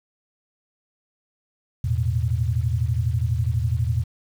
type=chord; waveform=sine; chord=E suspended fourth; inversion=none; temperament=equal with one note detuned; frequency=82.41 / 110 / 122.12 Hz; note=E2 / A2 / B2; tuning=0 / 0 / -19 cents; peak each=-24 dBFS; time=1.84-4.04 s; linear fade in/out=5 ms; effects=8-bit